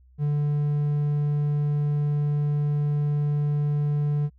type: tone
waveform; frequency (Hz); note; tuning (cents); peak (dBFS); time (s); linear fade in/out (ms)
triangle; 146.83; D3; 0; -19; 0.18-4.3; 50
effects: added 63 Hz sine -52 dBFS peak until 4.38 s